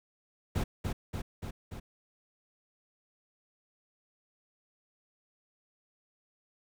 brown noise with echo, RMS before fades -30 dBFS, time 0.55-0.64 s, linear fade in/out 10 ms, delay 290 ms, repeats 4, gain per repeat -3 dB, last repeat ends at 1.8 s, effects none

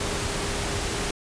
sine tone in noise, 402.8 Hz, G4, 47 cents sharp, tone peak -36 dBFS, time 0-1.11 s, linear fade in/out 5 ms, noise pink, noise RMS -28 dBFS, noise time 0-1.11 s, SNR -11 dB, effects resampled to 22050 Hz

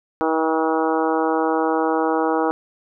harmonic tone, 160 Hz, D#3, 49 cents sharp, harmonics 2 / 3 / 4 / 5 / 6 / 7 / 8 / 9, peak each -22 / -22 / -28 / -24 / -27 / -30 / -29 / -33 dBFS, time 0.21-2.51 s, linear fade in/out 0 ms, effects none

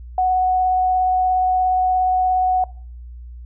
sine tone with vibrato, 740 Hz, F#5, in tune, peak -14 dBFS, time 0.18-2.64 s, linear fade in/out 2 ms, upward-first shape triangle, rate 17 Hz, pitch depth 9 cents each way, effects noise-tail reverb RT60 0.5 s tail -23 dB re dry + added 60 Hz sine -33 dBFS peak until 3.45 s

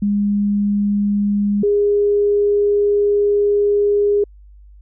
sine tone pair in turn, 204.1 / 409.7 Hz, G#3 / G#4, -30 / -24 cents, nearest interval octave, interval 1206 cents, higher second, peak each -14 / -12 dBFS, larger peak second, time 0.02-1.63 / 1.63-4.24 s, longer second, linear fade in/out 5 ms, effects added 50 Hz sine -40 dBFS peak until 4.81 s

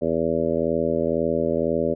harmonic tone, 82 Hz, E2, 9 cents flat, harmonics 1 / 2 / 3 / 4 / 5 / 6 / 7 / 8, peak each -37 / -31 / -27 / -29 / -26 / -27 / -25 / -36 dBFS, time 0.01-1.95 s, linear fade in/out 20 ms, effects none

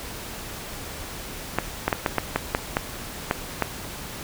clicks, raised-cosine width 0.5 ms, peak -5 dBFS, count 10, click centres 1.586 / 1.88 / 1.928 / 2.062 / 2.183 / 2.36 / 2.549 / 2.769 / 3.311 / 3.623 s, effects pink hiss -36 dBFS RMS until 4.23 s

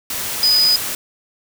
sine tone in noise, 4978 Hz, D#8, in tune, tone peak -11 dBFS, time 0.43-0.76 s, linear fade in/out 2 ms, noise white, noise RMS -24 dBFS, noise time 0.1-0.95 s, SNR +10 dB, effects none

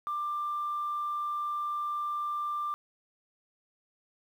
sine tone, 1186 Hz, D6, 17 cents sharp, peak -29 dBFS, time 0.07-2.74 s, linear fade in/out 0 ms, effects tanh soft clip ceiling -26 dBFS + 10-bit

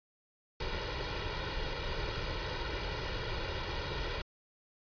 pink noise with comb filter, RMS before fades -36 dBFS, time 0.6-4.22 s, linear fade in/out 5 ms, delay 2.1 ms, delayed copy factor +0.7, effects resampled to 11025 Hz

